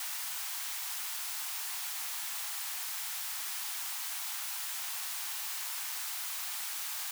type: high-pass noise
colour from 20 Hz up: white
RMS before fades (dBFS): -38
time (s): 0-7.11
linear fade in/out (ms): 2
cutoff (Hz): 740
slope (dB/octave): 48
effects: none

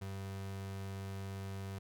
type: tone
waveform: 35% pulse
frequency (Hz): 97.2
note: G2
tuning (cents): -14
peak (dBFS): -39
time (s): 0.01-1.79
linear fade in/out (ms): 10
effects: none

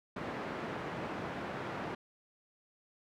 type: band-pass noise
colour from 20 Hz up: pink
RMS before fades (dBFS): -40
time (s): 0.16-1.95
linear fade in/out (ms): 5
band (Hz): 170 to 1700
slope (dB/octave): 12
effects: none

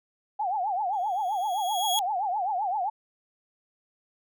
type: tone with vibrato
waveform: sine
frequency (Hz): 784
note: G5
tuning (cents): 0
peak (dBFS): -25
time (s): 0.39-2.9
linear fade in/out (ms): 10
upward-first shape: triangle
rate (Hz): 7.7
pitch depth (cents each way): 220
type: tone with exponential growth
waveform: sawtooth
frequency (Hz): 3322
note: G#7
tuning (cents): 0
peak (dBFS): -20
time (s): 0.93-1.99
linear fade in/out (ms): 0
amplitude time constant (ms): 230
effects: none

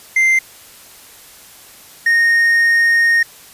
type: tone pair in turn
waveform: triangle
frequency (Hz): 2086 / 1852.4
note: C7 / A#6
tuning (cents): -6 / -11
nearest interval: major second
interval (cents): 205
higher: first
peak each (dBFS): -8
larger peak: neither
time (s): 0.16-0.39 / 2.06-3.23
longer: second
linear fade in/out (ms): 5
effects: white hiss -41 dBFS RMS until 3.53 s + resampled to 32000 Hz

